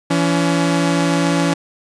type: tone pair together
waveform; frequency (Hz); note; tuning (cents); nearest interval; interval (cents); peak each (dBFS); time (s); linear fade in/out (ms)
sawtooth; 168.2 / 282.9; E3 / C#4; +35 / +35; major sixth; 900; -13; 0.1-1.54; 10
effects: resampled to 22050 Hz